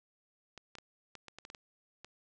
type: clicks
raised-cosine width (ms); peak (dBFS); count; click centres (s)
0.2; -30; 10; 0.577 / 0.753 / 0.785 / 1.153 / 1.283 / 1.386 / 1.451 / 1.501 / 1.548 / 2.046
effects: resampled to 22050 Hz

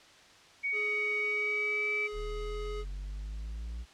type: tone with pitch glide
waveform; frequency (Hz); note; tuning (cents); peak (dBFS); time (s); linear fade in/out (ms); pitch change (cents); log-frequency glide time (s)
sine; 2242 to 2305; C#7 to D7; +19 to -33; -29; 0.63-2.08; 20; +48; 1.2-1.87
type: tone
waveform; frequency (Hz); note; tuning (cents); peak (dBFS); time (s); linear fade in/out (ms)
square; 419.7; G#4; +18; -38; 0.72-2.85; 50
type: linear sweep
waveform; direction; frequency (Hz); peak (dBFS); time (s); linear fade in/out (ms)
triangle; up; 36.71 to 59.1; -34; 2.12-3.86; 50
effects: white hiss -56 dBFS RMS until 3.93 s + low-pass 5000 Hz 12 dB/octave

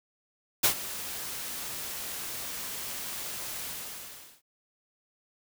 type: noise with ADSR envelope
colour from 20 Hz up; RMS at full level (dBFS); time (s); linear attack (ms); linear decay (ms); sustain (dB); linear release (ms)
white; -21; 0.63-4.42; 13; 94; -16; 780
effects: none

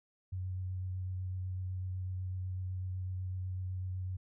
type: tone with vibrato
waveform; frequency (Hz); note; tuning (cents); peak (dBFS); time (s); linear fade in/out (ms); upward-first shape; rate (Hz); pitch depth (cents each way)
sine; 92.5; F#2; 0; -35; 0.32-4.17; 10; triangle; 8; 17
effects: none

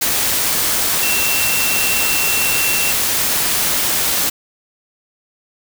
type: tone in noise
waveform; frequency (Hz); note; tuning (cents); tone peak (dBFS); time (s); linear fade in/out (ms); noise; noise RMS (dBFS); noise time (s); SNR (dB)
sine; 2707; E7; +45; -20; 1.02-2.92; 10; white; -17; 0.01-4.3; -6
effects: none

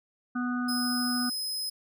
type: harmonic tone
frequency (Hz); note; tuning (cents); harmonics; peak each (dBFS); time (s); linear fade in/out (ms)
246.9; B3; 0; 1 / 3 / 5 / 6; -28 / -43 / -37 / -37; 0.35-1.3; 10
type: tone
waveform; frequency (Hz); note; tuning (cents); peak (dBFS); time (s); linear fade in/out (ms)
sawtooth; 5080; D#8; +35; -28; 0.68-1.7; 10
effects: none

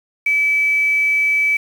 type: tone with quantisation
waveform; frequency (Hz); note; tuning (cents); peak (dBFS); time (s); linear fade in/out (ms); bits
sine; 2300; D7; -37; -13; 0.26-1.57; 5; 6
effects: none

